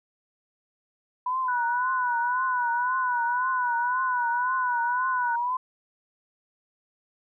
sine tone with vibrato, 987.8 Hz, B5, in tune, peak -24 dBFS, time 1.26-5.57 s, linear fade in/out 5 ms, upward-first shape triangle, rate 1.9 Hz, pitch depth 110 cents each way
sine tone, 1480 Hz, F#6, in tune, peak -28 dBFS, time 1.48-5.36 s, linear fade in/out 5 ms
effects none

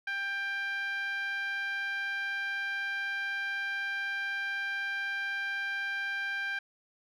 10% pulse tone with band-pass filter, 792 Hz, G5, 18 cents sharp, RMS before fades -34 dBFS, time 0.07-6.59 s, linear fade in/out 5 ms, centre 1700 Hz, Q 3.6, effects none

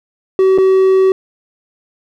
triangle tone with dropouts, 380 Hz, F#4, 46 cents sharp, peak -5 dBFS, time 0.39-1.12 s, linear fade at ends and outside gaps 1 ms, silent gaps 0.578-0.584 s, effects none

